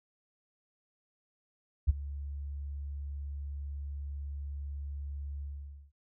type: tone with ADSR envelope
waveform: sine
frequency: 71 Hz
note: C#2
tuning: 42 cents sharp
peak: -17 dBFS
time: 1.87-5.92 s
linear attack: 25 ms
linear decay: 19 ms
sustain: -19 dB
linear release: 500 ms
effects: tanh soft clip ceiling -14 dBFS